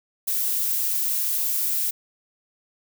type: noise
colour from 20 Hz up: violet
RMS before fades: -24 dBFS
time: 0.27-1.91 s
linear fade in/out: 10 ms
effects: none